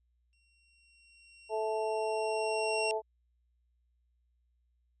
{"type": "tone with exponential growth", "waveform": "sawtooth", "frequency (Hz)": 2741, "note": "F7", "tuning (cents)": -33, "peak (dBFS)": -28, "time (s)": [0.33, 2.91], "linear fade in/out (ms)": 0, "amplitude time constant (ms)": 560}
{"type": "harmonic tone", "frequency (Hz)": 218.4, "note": "A3", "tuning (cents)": -13, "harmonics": [2, 3, 4], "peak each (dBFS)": [-33, -35, -36], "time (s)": [1.49, 3.02], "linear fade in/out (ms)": 50}
{"effects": ["added 60 Hz sine -70 dBFS peak until 5 s", "resampled to 22050 Hz"]}